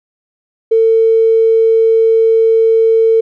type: tone with tanh clipping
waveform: triangle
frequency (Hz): 450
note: A4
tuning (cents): +39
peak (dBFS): -6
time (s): 0.71-3.21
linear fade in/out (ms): 10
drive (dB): 3
effects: none